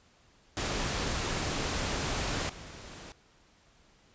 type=noise with level steps; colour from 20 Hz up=pink; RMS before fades=-32 / -46 dBFS; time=0.57-3.12 s; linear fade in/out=0 ms; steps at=2.49 s; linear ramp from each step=5 ms; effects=pink hiss -63 dBFS RMS until 4.14 s + resampled to 16000 Hz